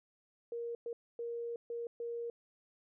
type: tone bursts at uneven times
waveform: sine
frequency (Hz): 469.6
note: A#4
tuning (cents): +13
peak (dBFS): -37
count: 5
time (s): 0.52-0.75 / 0.86-0.93 / 1.19-1.56 / 1.7-1.87 / 2-2.3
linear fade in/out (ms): 2
effects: none